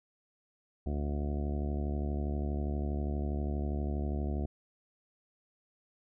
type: harmonic tone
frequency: 72.4 Hz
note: D2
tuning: 24 cents flat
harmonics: 1 / 2 / 3 / 4 / 5 / 6 / 7 / 8 / 9 / 10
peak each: -32 / -41 / -39 / -43 / -43 / -51 / -51 / -53 / -48 / -50 dBFS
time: 0.86-4.46 s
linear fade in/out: 5 ms
effects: none